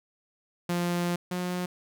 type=tone pair in turn; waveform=sawtooth; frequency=174.61 / 179.52 Hz; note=F3 / F3; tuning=0 / +48 cents; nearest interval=unison; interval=48 cents; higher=second; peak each=-22 / -25 dBFS; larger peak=first; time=0.69-1.16 / 1.31-1.66 s; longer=first; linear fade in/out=5 ms; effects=none